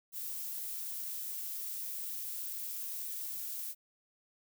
violet noise, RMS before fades -40 dBFS, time 0.12-3.75 s, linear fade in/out 50 ms, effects none

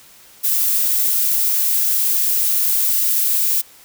violet noise with high-pass filter sweep, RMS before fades -17 dBFS, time 0.43-3.62 s, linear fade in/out 20 ms, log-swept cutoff 400 to 1600 Hz, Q 0.85, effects white hiss -46 dBFS RMS until 3.84 s

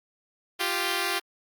5% pulse tone pair together, 348.8 / 392 Hz, F4 / G4, -2 / 0 cents, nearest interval major second, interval 202 cents, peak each -17 dBFS, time 0.59-1.2 s, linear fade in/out 20 ms, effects Opus 48 kbps

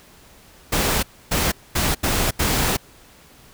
pink noise bursts at uneven times, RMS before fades -20 dBFS, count 5, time 0.72-1.03 / 1.31-1.52 / 1.75-1.95 / 2.03-2.31 / 2.39-2.77 s, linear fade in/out 10 ms, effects pink hiss -49 dBFS RMS until 3.53 s

